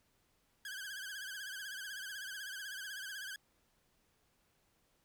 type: tone with vibrato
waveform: sawtooth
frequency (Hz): 1588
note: G6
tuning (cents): +22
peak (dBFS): -39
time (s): 0.65-3.36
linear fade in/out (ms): 2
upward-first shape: triangle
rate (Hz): 16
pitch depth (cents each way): 120
effects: pink hiss -75 dBFS RMS until 5.04 s